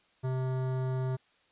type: tone with hard clipping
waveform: sine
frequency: 129.7 Hz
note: C3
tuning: 15 cents flat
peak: -31 dBFS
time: 0.23-1.17 s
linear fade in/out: 20 ms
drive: 16 dB
effects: white hiss -67 dBFS RMS until 1.51 s + resampled to 8000 Hz